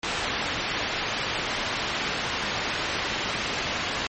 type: low-pass noise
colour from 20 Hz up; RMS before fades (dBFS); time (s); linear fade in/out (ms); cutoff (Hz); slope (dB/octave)
white; -29; 0.03-4.07; 2; 3100; 12
effects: MP3 32 kbps